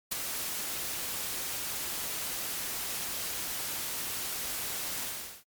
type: noise with ADSR envelope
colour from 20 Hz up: white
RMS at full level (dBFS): -29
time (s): 0.11-5.44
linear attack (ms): 13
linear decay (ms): 12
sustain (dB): -6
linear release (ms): 400
effects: MP3 96 kbps